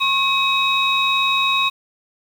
sine tone cluster, 1086 / 2547 / 3795 Hz, C#6 / D#7 / A#7, -36 / +40 / +30 cents, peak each -19 dBFS, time 0-1.7 s, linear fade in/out 20 ms, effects tanh soft clip ceiling -7 dBFS + 7-bit

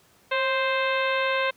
harmonic tone with a mistuned harmonic, 523 Hz, C5, 1 cent flat, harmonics 1 / 2 / 3 / 4 / 5 / 6 / 7 / 8, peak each -26 / -28 / -29 / -31 / -31 / -38 / -36 / -44 dBFS, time 0.31-1.51 s, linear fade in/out 10 ms, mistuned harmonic 1, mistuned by +41 cents, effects pink hiss -59 dBFS RMS until 1.56 s + high-pass 80 Hz 12 dB/octave

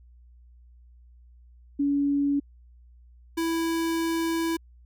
sine / square tone pair in turn, 283.5 / 329.9 Hz, C#4 / E4, +39 / +1 cents, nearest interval minor third, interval 262 cents, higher second, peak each -21 / -25 dBFS, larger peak first, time 1.79-2.4 / 3.37-4.57 s, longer second, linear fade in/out 10 ms, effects added 60 Hz sine -50 dBFS peak until 4.85 s

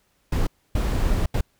brown noise bursts at uneven times, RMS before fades -21 dBFS, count 3, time 0.32-0.47 / 0.75-1.26 / 1.34-1.41 s, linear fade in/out 5 ms, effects pink hiss -66 dBFS RMS until 1.59 s

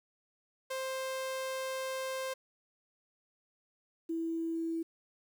sawtooth / sine tone pair in turn, 525 / 329.1 Hz, C5 / E4, +6 / -3 cents, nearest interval minor sixth, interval 809 cents, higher first, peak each -31 / -32 dBFS, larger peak first, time 0.7-2.34 / 4.09-4.83 s, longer first, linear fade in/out 10 ms, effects 10-bit

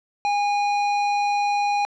sine tone with hard clipping, 818 Hz, G#5, 26 cents flat, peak -21 dBFS, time 0.25-1.85 s, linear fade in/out 0 ms, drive 14 dB, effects low-pass 5000 Hz 12 dB/octave

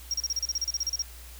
triangle tone bursts, 5600 Hz, F8, 4 cents sharp, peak -24 dBFS, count 15, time 0.11-1.021 s, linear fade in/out 2 ms, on 29 ms, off 34 ms, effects added 60 Hz sine -44 dBFS peak until 1.39 s + white hiss -49 dBFS RMS until 1.39 s

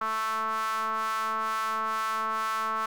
square ring-modulated tone, 110.1 Hz, A2, 2 cents sharp, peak -25 dBFS, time 0.01-2.86 s, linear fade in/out 5 ms, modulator 1210 Hz, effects none

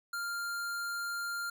square tone, 1396.9 Hz, F6, in tune, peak -35 dBFS, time 0.13-1.5 s, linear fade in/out 5 ms, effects none

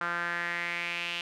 sawtooth tone with band-pass filter sweep, 172.4 Hz, F3, 22 cents flat, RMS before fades -33 dBFS, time 0.01-1.21 s, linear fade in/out 0 ms, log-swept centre 1400 to 2900 Hz, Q 4.2, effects none

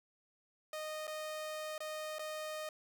sawtooth tone with dropouts, 618 Hz, D#5, 12 cents flat, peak -36 dBFS, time 0.73-2.69 s, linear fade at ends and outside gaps 2 ms, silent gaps 1.07-1.077 / 1.78-1.804 / 2.185-2.193 s, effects none

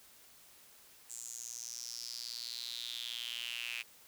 square tone with high-pass filter sweep, 59.4 Hz, A#1, 33 cents sharp, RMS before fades -43 dBFS, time 1.09-3.83 s, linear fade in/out 20 ms, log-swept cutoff 7600 to 2500 Hz, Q 6.4, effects white hiss -60 dBFS RMS until 4.07 s

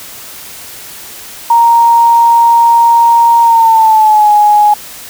sine tone with pitch glide, 932.3 to 835.4 Hz, A#5 to G#5, 0 to +10 cents, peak -3 dBFS, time 1.5-4.74 s, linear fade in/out 5 ms, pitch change -190 cents, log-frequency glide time 3.42-4.31 s, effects white hiss -29 dBFS RMS until 5.09 s

